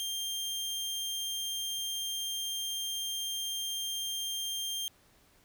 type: tone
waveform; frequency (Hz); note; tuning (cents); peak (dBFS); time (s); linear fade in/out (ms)
sawtooth; 3188; G7; +28; -30; 0-4.88; 0
effects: pink hiss -64 dBFS RMS until 5.44 s

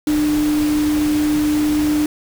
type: tone in noise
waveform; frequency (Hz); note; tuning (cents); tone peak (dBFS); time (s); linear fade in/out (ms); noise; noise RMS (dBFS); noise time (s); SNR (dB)
sine; 300.2; D4; +38; -14; 0.07-2.06; 2; pink; -28; 0.07-2.06; +11
effects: none

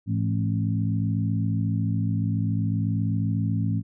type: harmonic tone with a mistuned harmonic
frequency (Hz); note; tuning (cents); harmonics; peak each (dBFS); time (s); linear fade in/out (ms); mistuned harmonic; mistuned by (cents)
54.1; A1; -29; 2 / 3 / 4 / 5; -24 / -28 / -30 / -32; 0.06-3.83; 50; 3; +67
effects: none

